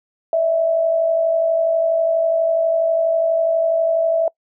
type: tone pair together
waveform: sine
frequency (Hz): 605.8 / 658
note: D#5 / E5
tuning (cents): -46 / -3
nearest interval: minor second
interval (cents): 143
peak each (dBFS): -25 / -14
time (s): 0.33-4.28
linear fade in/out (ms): 2
effects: noise-tail reverb RT60 0.1 s tail -25 dB re dry